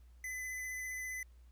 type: tone with vibrato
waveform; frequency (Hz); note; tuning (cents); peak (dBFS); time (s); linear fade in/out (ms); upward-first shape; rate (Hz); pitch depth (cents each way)
square; 2016; B6; +35; -40; 0.24-1.23; 2; sine; 15; 12
effects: added 60 Hz sine -56 dBFS peak until 1.51 s + pink hiss -75 dBFS RMS until 1.51 s